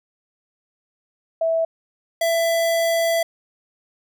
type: tone pair in turn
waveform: sine / square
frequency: 655 / 666.1 Hz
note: E5 / E5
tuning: -11 / +18 cents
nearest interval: unison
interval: 29 cents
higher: second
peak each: -17 / -18 dBFS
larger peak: first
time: 1.41-1.65 / 2.21-3.23 s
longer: second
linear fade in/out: 5 ms
effects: none